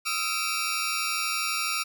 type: tone cluster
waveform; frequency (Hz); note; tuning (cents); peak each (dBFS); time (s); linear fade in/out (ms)
20% pulse; 1262 / 1354 / 2323 / 5580; D#6 / E6 / D7 / F8; +24 / +46 / -20 / -2; -27; 0.05-1.84; 20
effects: none